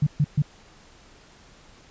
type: tone bursts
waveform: sine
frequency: 146.83 Hz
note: D3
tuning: in tune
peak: -16 dBFS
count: 3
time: 0.02-0.421 s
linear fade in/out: 5 ms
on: 47 ms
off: 130 ms
effects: pink hiss -52 dBFS RMS until 1.9 s + resampled to 16000 Hz